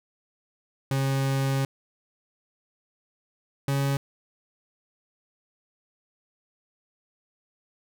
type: tone pair in turn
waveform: 40% pulse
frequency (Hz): 135.6 / 138.45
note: C#3 / C#3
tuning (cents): -38 / -2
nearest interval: unison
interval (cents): 36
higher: second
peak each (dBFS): -22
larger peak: neither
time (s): 0.91-1.65 / 3.68-3.97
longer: first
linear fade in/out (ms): 2
effects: none